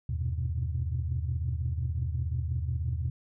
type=tone cluster; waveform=sine; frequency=79.1 / 95.6 / 119.9 / 125.6 Hz; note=D#2 / G2 / A#2 / B2; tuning=+29 / -43 / +49 / +30 cents; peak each=-30 / -35 / -35 / -34 dBFS; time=0.09-3.1 s; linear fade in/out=5 ms; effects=tanh soft clip ceiling -20 dBFS